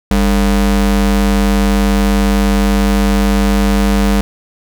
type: ring-modulated tone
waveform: square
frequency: 125.4 Hz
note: B2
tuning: 27 cents sharp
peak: -7 dBFS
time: 0.11-4.21 s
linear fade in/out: 0 ms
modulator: 75.5 Hz
effects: none